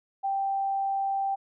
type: tone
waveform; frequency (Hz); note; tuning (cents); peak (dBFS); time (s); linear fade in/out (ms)
sine; 784; G5; 0; -25; 0.23-1.36; 20
effects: none